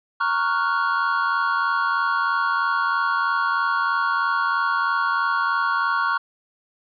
triangle chord, Gb major seventh, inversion first, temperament equal, 932.3 / 1108.7 / 1396.9 / 1480 Hz, Bb5 / Db6 / F6 / Gb6, 0 / 0 / 0 / 0 cents, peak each -26 / -21 / -22 / -25 dBFS, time 0.2-6.18 s, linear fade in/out 10 ms, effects resampled to 11025 Hz

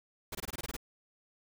pink noise bursts, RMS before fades -39 dBFS, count 9, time 0.32-0.766 s, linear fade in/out 5 ms, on 30 ms, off 22 ms, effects none

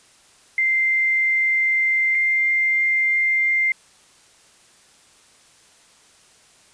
sine tone pair in turn, 2088 / 2099 Hz, C7 / C7, -4 / +5 cents, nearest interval unison, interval 9 cents, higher second, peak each -16 dBFS, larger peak neither, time 0.58-2.15 / 2.15-3.72 s, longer neither, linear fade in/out 2 ms, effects white hiss -53 dBFS RMS until 6.73 s + resampled to 22050 Hz

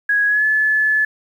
sine tone with pitch glide, 1661.2 to 1725.8 Hz, G#6 to A6, 0 to -34 cents, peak -13 dBFS, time 0.09-1.05 s, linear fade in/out 5 ms, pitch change +66 cents, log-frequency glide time 0.27-0.45 s, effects 8-bit

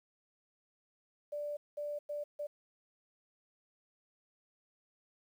sine tone bursts at uneven times, 587.3 Hz, D5, in tune, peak -36 dBFS, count 4, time 1.32-1.57 / 1.77-1.99 / 2.09-2.24 / 2.39-2.47 s, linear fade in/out 10 ms, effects 11-bit

